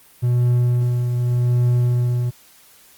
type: tone with tremolo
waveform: triangle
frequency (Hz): 122.2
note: B2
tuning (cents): -18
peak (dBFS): -11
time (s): 0.22-2.31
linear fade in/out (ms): 20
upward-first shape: triangle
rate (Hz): 0.85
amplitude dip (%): 45
effects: white hiss -50 dBFS RMS until 2.97 s + Opus 32 kbps